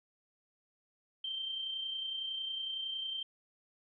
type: tone with amplitude modulation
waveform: sine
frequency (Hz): 3136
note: G7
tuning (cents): 0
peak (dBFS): -34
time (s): 1.24-3.23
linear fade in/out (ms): 5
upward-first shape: sine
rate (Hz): 30.9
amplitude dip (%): 40
effects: none